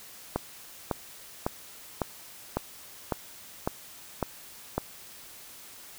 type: click train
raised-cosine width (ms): 1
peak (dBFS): -12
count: 9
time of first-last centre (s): 0.36-4.78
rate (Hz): 1.81
effects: white hiss -48 dBFS RMS until 5.98 s